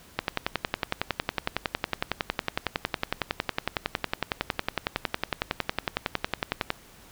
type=click train; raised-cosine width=0.3 ms; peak=-8 dBFS; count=72; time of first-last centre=0.19-6.704 s; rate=10.9 Hz; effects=pink hiss -52 dBFS RMS until 7.11 s